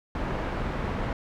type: low-pass noise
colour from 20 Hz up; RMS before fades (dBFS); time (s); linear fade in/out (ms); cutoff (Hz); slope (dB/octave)
pink; -30; 0.15-1.13; 2; 1600; 12
effects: none